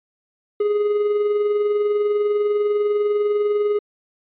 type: tone with tremolo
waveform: triangle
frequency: 415.3 Hz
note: G#4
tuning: in tune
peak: -13 dBFS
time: 0.6-3.79 s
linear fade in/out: 5 ms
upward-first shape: sine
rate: 20 Hz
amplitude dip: 40%
effects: resampled to 8000 Hz